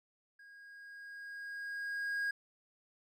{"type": "tone with level ramp", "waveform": "triangle", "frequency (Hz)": 1635, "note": "G#6", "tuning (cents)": -28, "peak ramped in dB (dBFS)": [-53, -30], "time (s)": [0.39, 2.31], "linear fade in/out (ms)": 5, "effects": []}